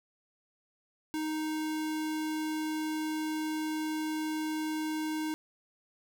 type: tone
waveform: square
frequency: 311.1 Hz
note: D#4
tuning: in tune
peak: -32 dBFS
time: 1.14-5.34 s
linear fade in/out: 0 ms
effects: none